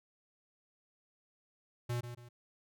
square tone with echo, 120.6 Hz, B2, 41 cents flat, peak -34 dBFS, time 1.89-2.01 s, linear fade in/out 10 ms, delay 140 ms, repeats 2, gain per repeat -9 dB, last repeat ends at 2.29 s, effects none

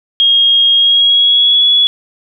sine tone with pitch glide, 3258 to 3385 Hz, G#7 to G#7, -34 to +32 cents, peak -6 dBFS, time 0.2-1.87 s, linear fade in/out 0 ms, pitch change +66 cents, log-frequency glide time 0.75-1.65 s, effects none

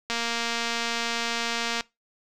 click train, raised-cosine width 0.2 ms, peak -11 dBFS, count 399, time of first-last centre 0.1-1.808 s, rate 233 Hz, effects noise-tail reverb RT60 0.2 s tail -21 dB re dry

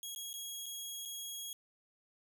15% pulse tone with dropouts, 3305 Hz, G#7, 9 cents flat, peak -34 dBFS, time 0.03-1.53 s, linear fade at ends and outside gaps 1 ms, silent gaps 0.149-0.16 / 0.331-0.339 / 0.659-0.663 / 1.052-1.056 s, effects none

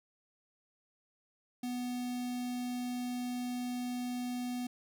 square tone with notch filter, 246.9 Hz, B3, in tune, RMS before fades -37 dBFS, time 1.63-4.67 s, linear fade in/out 5 ms, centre 1400 Hz, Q 1, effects none

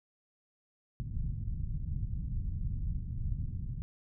pink low-pass noise, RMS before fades -35 dBFS, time 1-3.82 s, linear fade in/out 0 ms, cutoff 150 Hz, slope 24 dB/octave, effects none

